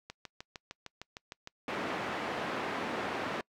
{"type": "click train", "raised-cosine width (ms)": 0.2, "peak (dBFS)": -25, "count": 10, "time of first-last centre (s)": [0.1, 1.474], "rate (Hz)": 6.55}
{"type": "band-pass noise", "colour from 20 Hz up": "pink", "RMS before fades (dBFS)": -36, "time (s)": [1.68, 3.41], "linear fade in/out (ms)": 2, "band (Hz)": [270, 2200], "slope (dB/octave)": 12}
{"effects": ["noise-tail reverb RT60 0.1 s tail -26 dB re dry"]}